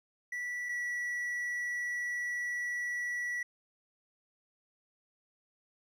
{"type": "tone pair in turn", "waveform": "triangle", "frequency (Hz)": [1957, 1945.7], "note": ["B6", "B6"], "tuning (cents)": [-16, -26], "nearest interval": "unison", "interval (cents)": 10, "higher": "first", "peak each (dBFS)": [-33, -31], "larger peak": "second", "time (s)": [[0.32, 0.69], [0.69, 3.43]], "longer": "second", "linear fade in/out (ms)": 5, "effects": []}